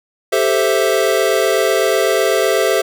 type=chord; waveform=square; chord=A minor seventh; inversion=third; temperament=equal; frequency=392 / 440 / 523.3 / 659.3 Hz; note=G4 / A4 / C5 / E5; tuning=0 / 0 / 0 / 0 cents; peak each=-19 dBFS; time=0.32-2.82 s; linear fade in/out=10 ms; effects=none